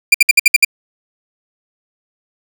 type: tone bursts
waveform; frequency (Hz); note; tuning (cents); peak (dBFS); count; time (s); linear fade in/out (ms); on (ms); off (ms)
40% pulse; 2384; D7; +25; -3; 7; 0.12-0.648; 5; 24; 60
effects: none